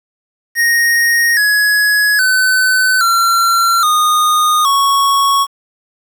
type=tone with pitch steps; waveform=square; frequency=1864.7 / 1680.6 / 1514.6 / 1365 / 1230.2 / 1108.8 Hz; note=A#6 / G#6 / F#6 / F6 / D#6 / C#6; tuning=0 / +20 / +40 / -40 / -20 / 0 cents; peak=-10 dBFS; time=0.55-5.47 s; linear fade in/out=50 ms; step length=820 ms; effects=7-bit